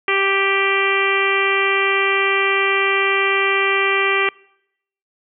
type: harmonic tone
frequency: 391.9 Hz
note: G4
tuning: in tune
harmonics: 1 / 2 / 3 / 4 / 5 / 6 / 7 / 8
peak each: -21 / -29 / -22 / -27 / -21 / -21 / -25 / -29 dBFS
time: 0.08-4.29 s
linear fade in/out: 2 ms
effects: noise-tail reverb RT60 0.8 s tail -25 dB re dry